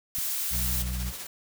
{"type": "noise", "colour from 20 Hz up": "blue", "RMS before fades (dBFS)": -30, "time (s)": [0.15, 0.82], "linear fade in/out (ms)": 0}
{"type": "click", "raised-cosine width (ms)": 5, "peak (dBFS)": -29, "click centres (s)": 0.185}
{"type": "harmonic tone", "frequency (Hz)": 61.74, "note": "B1", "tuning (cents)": 0, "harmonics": [1, 2, 3], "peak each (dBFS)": [-29, -38, -39], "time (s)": [0.5, 1.13], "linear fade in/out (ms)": 50}
{"type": "noise with tremolo", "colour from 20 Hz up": "white", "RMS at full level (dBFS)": -37, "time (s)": [0.53, 1.27], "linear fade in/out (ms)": 5, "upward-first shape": "sine", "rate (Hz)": 15, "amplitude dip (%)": 40}
{"effects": []}